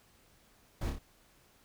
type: noise with echo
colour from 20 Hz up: brown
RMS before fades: -33 dBFS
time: 0.81-0.9 s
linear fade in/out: 5 ms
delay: 29 ms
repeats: 3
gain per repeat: -4 dB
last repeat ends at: 0.987 s
effects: pink hiss -65 dBFS RMS until 1.64 s